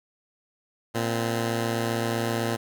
10% pulse tone pair together, 115.44 / 258.6 Hz, A#2 / C4, -16 / -20 cents, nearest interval octave + major second, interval 1396 cents, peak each -17 / -25 dBFS, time 0.94-2.57 s, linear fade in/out 20 ms, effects none

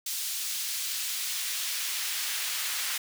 pink noise with high-pass filter sweep, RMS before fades -32 dBFS, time 0.06-2.98 s, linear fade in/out 5 ms, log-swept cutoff 4200 to 1900 Hz, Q 0.77, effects none

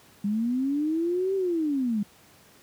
sine linear two-way sweep, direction up then down, 197.9 to 392 to 197.9 Hz, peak -23 dBFS, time 0.24-2.03 s, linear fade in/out 5 ms, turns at 1.35 s, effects pink hiss -55 dBFS RMS until 2.62 s + high-pass 100 Hz 12 dB/octave

